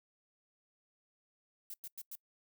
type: noise bursts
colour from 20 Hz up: violet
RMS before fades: -45 dBFS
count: 4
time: 1.7-2.154 s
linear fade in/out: 2 ms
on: 40 ms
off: 98 ms
effects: noise-tail reverb RT60 0.1 s tail -24 dB re dry